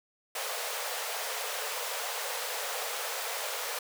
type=high-pass noise; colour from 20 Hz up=pink; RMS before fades=-35 dBFS; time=0.35-3.79 s; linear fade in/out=5 ms; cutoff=440 Hz; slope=96 dB/octave; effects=none